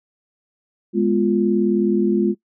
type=chord; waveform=sine; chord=F diminished; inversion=first; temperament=equal; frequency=207.7 / 246.9 / 349.2 Hz; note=Ab3 / Cb4 / F4; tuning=0 / 0 / 0 cents; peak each=-18 / -23 / -18 dBFS; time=0.93-2.35 s; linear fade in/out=50 ms; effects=noise-tail reverb RT60 0.1 s tail -20 dB re dry